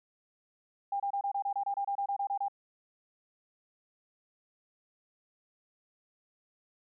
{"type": "tone bursts", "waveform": "sine", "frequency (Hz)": 800, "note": "G5", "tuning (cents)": 35, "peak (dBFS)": -29, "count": 15, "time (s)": [0.92, 2.483], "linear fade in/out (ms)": 5, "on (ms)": 79, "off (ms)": 27, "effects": []}